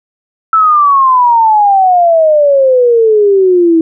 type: exponential sweep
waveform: sine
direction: down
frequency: 1327 to 321.2 Hz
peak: -4 dBFS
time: 0.53-3.81 s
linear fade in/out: 2 ms
effects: none